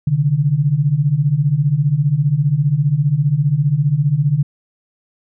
sine beating tone pair, 134.5 / 149.5 Hz, C3 / D3, +48 / +31 cents, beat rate 15 Hz, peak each -17 / -14 dBFS, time 0.07-4.43 s, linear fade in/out 5 ms, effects none

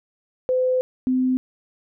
sine tone pair in turn, 510 / 256.4 Hz, C5 / C4, -44 / -35 cents, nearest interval octave, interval 1191 cents, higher first, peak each -17 dBFS, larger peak neither, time 0.49-0.81 / 1.07-1.37 s, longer first, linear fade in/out 0 ms, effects none

